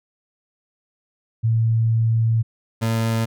sine / 30% pulse tone pair in turn, 113.3 / 113.3 Hz, A#2 / A#2, -49 / -49 cents, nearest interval unison, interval 0 cents, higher neither, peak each -15 / -16 dBFS, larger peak first, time 1.43-2.43 / 2.81-3.26 s, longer first, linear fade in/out 20 ms, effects none

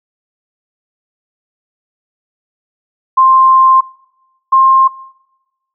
sine tone pair in turn, 1051 / 1060.8 Hz, C6 / C6, +7 / +23 cents, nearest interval unison, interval 16 cents, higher second, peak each -4 dBFS, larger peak neither, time 3.17-3.81 / 4.52-4.88 s, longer first, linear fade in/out 10 ms, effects noise-tail reverb RT60 1.0 s tail -23 dB re dry

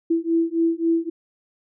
sine beating tone pair, 329.6 / 333.3 Hz, E4 / E4, 0 / +19 cents, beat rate 3.7 Hz, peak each -21 dBFS, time 0.1-1.1 s, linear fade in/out 10 ms, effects none

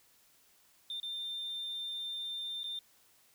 sine tone with dropouts, 3596 Hz, A7, 37 cents sharp, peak -35 dBFS, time 0.9-2.79 s, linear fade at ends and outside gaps 2 ms, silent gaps 1-1.03 / 2.633-2.641 s, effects tanh soft clip ceiling -34 dBFS + white hiss -66 dBFS RMS until 3.34 s

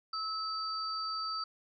sine tone pair together, 1297 / 4637 Hz, E6 / D8, -28 / -23 cents, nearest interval octave + minor seventh, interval 2205 cents, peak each -36 / -37 dBFS, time 0.13-1.44 s, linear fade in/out 5 ms, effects none

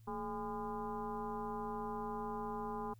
sine tone with frequency modulation, 621 Hz, D#5, 3 cents flat, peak -38 dBFS, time 0.07-2.94 s, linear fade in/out 10 ms, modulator 198 Hz, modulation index 2.5, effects added 112 Hz sine -57 dBFS peak until 2.99 s + white hiss -75 dBFS RMS until 2.99 s

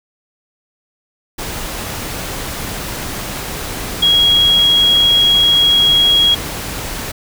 sine tone in noise, 3300 Hz, G#7, 12 cents flat, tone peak -8 dBFS, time 4.02-6.35 s, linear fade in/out 10 ms, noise pink, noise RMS -24 dBFS, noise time 1.38-7.12 s, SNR +13 dB, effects none

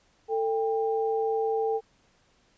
sine tone pair together, 446.1 / 794.9 Hz, A4 / G5, +24 / +24 cents, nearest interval minor seventh, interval 1000 cents, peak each -25 / -30 dBFS, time 0.28-1.81 s, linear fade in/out 50 ms, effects pink hiss -65 dBFS RMS until 2.57 s + resampled to 16000 Hz

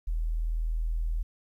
sine tone, 40.46 Hz, E1, 32 cents flat, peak -26 dBFS, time 0.07-1.23 s, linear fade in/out 10 ms, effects 11-bit

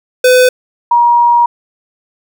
square / sine tone pair in turn, 504 / 951.4 Hz, B4 / A#5, +35 / +35 cents, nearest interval major seventh, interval 1100 cents, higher second, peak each -5 dBFS, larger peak neither, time 0.24-0.49 / 0.91-1.46 s, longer second, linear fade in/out 5 ms, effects none

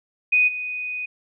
sine tone with level steps, 2489 Hz, D#7, in tune, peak -14 / -26 dBFS, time 0.32-1.06 s, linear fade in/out 10 ms, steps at 0.47 s, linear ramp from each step 20 ms, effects none

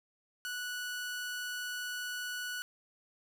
sawtooth tone, 1475 Hz, F#6, 6 cents flat, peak -33 dBFS, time 0.45-2.62 s, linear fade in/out 0 ms, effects none

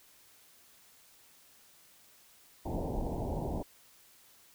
pink low-pass noise, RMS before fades -35 dBFS, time 2.65-3.63 s, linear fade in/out 10 ms, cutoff 930 Hz, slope 96 dB/octave, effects white hiss -61 dBFS RMS until 4.54 s

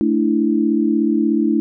sine chord, A suspended fourth, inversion none, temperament just, 220 / 293.3 / 330 Hz, A3 / D4 / E4, 0 / -2 / +2 cents, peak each -18 dBFS, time 0.01-1.6 s, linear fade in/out 0 ms, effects none

